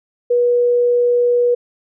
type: tone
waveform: sine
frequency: 484.7 Hz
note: B4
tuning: 32 cents flat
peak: -11 dBFS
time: 0.3-1.55 s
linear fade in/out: 10 ms
effects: none